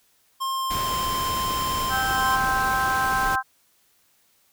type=tone with pitch glide; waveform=square; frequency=1064 to 1045.1 Hz; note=C6 to C6; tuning=+29 to -2 cents; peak=-25 dBFS; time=0.4-2.37 s; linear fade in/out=20 ms; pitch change=-31 cents; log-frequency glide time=0.52-0.93 s
type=noise; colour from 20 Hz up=pink; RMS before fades=-31 dBFS; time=0.7-3.36 s; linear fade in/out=10 ms
type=harmonic tone; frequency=261 Hz; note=C4; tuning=4 cents flat; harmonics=3 / 4 / 5 / 6; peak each=-26 / -25 / -29 / -25 dBFS; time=1.89-3.43 s; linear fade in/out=50 ms
effects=white hiss -63 dBFS RMS until 4.52 s